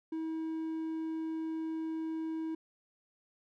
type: tone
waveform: triangle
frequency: 320.9 Hz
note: E4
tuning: 46 cents flat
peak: -32 dBFS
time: 0.12-2.55 s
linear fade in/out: 5 ms
effects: none